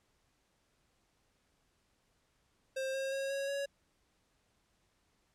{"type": "tone with pitch steps", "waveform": "square", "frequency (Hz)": [530, 537.1, 544.3, 551.6, 558.9], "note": ["C5", "C5", "C#5", "C#5", "C#5"], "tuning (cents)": [22, 45, -32, -9, 14], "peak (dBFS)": -35, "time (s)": [2.76, 3.66], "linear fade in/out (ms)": 10, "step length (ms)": 180, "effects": ["pink hiss -75 dBFS RMS until 5.34 s", "low-pass 10000 Hz 12 dB/octave"]}